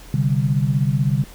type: chord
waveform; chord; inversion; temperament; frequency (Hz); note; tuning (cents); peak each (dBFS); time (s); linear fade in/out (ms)
sine; C suspended second; none; equal; 130.81 / 146.83 / 196; C3 / D3 / G3; 0 / 0 / 0; -19 / -19 / -24; 0.14-1.24; 2
effects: added 42 Hz sine -39 dBFS peak until 1.34 s + pink hiss -44 dBFS RMS until 1.34 s